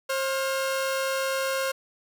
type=tone pair together; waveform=sawtooth; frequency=534.4 / 1409 Hz; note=C5 / F6; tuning=+36 / +15 cents; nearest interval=octave + perfect fourth; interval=1679 cents; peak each=-22 / -29 dBFS; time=0.09-1.72 s; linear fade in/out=10 ms; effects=none